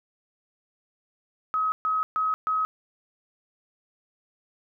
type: tone bursts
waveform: sine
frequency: 1273 Hz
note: D#6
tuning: 39 cents sharp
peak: -22 dBFS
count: 4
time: 1.54-2.65 s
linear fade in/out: 0 ms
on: 180 ms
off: 130 ms
effects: none